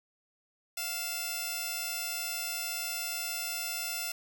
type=tone pair together; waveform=5% pulse; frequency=698.5 / 2637 Hz; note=F5 / E7; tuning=0 / 0 cents; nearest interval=octave + major seventh; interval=2300 cents; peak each=-26 dBFS; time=0.77-4.12 s; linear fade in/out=5 ms; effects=none